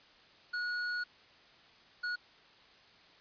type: tone bursts at uneven times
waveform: square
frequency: 1455 Hz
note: F#6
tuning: 29 cents flat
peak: -34 dBFS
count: 2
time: 0.53-1.04 / 2.03-2.16 s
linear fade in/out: 10 ms
effects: white hiss -60 dBFS RMS until 3.2 s + resampled to 11025 Hz